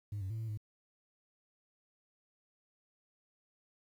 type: tone with pitch steps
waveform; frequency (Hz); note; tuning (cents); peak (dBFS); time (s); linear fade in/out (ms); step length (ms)
sine; 103 / 95.1 / 111.4 / 112.3 / 106.4; G#2 / F#2 / A2 / A2 / G#2; -14 / +48 / +22 / +36 / +42; -34; 0.12-0.575; 5; 91
effects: tanh soft clip ceiling -35 dBFS + 11-bit